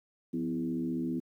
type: tone with frequency modulation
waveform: sine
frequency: 251.4 Hz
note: B3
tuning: 31 cents sharp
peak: -29 dBFS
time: 0.33-1.2 s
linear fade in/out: 10 ms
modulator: 75.1 Hz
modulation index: 1.1
effects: high-pass 150 Hz 12 dB/octave + 11-bit